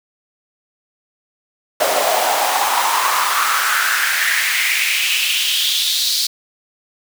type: noise with high-pass filter sweep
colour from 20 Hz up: pink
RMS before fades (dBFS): -17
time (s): 1.8-6.27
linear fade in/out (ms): 5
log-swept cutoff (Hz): 580 to 4400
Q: 4.2
effects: none